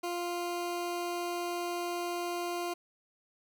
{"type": "tone", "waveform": "20% pulse", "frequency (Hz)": 349.2, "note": "F4", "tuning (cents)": 0, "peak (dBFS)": -28, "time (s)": [0.03, 2.74], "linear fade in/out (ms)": 10, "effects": []}